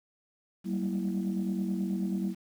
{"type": "tone cluster", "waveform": "sine", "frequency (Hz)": [191.5, 200.8, 232.5, 329.3], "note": ["G3", "G3", "A#3", "E4"], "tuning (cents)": [-40, 42, -4, -2], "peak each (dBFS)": [-29, -38, -35, -36], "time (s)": [0.64, 2.35], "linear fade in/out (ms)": 50, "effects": ["tanh soft clip ceiling -22 dBFS", "9-bit"]}